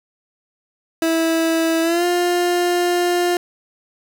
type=tone with pitch glide; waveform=30% pulse; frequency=327 to 352.5 Hz; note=E4 to F4; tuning=-14 to +16 cents; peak=-13 dBFS; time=1.02-3.37 s; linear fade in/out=2 ms; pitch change=+130 cents; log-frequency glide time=1.82-2.05 s; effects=8-bit